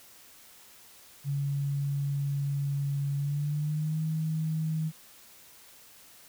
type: tone with pitch glide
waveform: sine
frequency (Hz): 140.8 to 158.04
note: C#3 to D#3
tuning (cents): +27 to +27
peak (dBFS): -27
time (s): 1.24-4.92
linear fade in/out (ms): 50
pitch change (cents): +200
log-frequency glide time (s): 3.16-4.02
effects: white hiss -54 dBFS RMS until 6.28 s